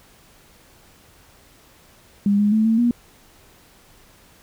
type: tone with pitch steps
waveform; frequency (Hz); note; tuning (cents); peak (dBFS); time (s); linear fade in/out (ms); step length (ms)
sine; 202.1 / 206.8 / 218.1 / 224.1 / 239.3; G#3 / G#3 / A3 / A3 / A#3; -47 / -7 / -15 / +32 / +46; -14; 2.26-2.91; 2; 130
effects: pink hiss -52 dBFS RMS until 4.42 s